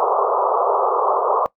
white band-pass noise, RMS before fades -18 dBFS, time 0-1.46 s, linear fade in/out 0 ms, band 390 to 1200 Hz, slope 96 dB/octave, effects noise-tail reverb RT60 0.1 s tail -20 dB re dry

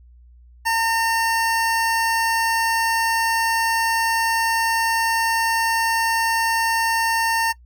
25% pulse tone, 910 Hz, A#5, 42 cents flat, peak -14 dBFS, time 0.65-7.53 s, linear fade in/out 20 ms, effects noise-tail reverb RT60 0.1 s tail -21 dB re dry + added 60 Hz sine -45 dBFS peak until 7.65 s

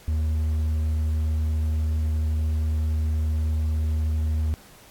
sine tone with hard clipping, 78 Hz, D#2, 5 cents sharp, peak -22 dBFS, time 0.08-4.54 s, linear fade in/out 0 ms, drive 3 dB, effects pink hiss -50 dBFS RMS until 4.9 s + AAC 64 kbps

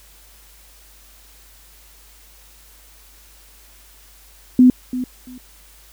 sine tone with echo, 251.9 Hz, B3, 34 cents sharp, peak -6 dBFS, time 4.59-4.7 s, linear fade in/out 2 ms, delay 340 ms, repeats 2, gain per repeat -14 dB, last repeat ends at 5.38 s, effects added 50 Hz sine -49 dBFS peak until 5.92 s + white hiss -49 dBFS RMS until 5.92 s

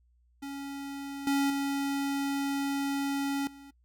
square tone with level steps, 278.5 Hz, C#4, 8 cents sharp, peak -37 / -25 / -29 / -48 dBFS, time 0.42-3.71 s, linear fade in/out 10 ms, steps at 1.27 / 1.5 / 3.47 s, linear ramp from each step 2 ms, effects noise-tail reverb RT60 0.1 s tail -22 dB re dry + added 60 Hz sine -63 dBFS peak until 3.84 s

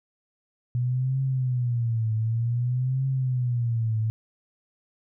sine tone with vibrato, 121.3 Hz, B2, 31 cents flat, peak -22 dBFS, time 0.75-4.1 s, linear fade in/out 0 ms, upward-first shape triangle, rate 0.54 Hz, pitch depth 180 cents each way, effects none

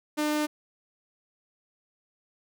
sawtooth tone, 301 Hz, D4, 43 cents sharp, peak -21 dBFS, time 0.17-0.47 s, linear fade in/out 20 ms, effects none

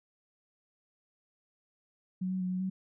sine tone with pitch steps, 185 / 186.9 / 183 / 184.1 / 188.5 Hz, F#3 / F#3 / F#3 / F#3 / F#3, 0 / +18 / -19 / -8 / +32 cents, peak -30 dBFS, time 2.21-2.7 s, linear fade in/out 10 ms, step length 98 ms, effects none

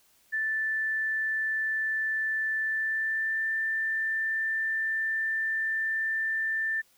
sine tone with pitch glide, 1760 to 1779.4 Hz, A6 to A6, 0 to +19 cents, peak -26 dBFS, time 0.32-6.82 s, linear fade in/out 20 ms, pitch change +19 cents, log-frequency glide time 2.62-3.46 s, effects white hiss -64 dBFS RMS until 6.97 s

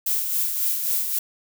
violet noise with tremolo, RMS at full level -22 dBFS, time 0.06-1.19 s, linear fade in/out 5 ms, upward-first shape sine, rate 3.7 Hz, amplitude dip 45%, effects none

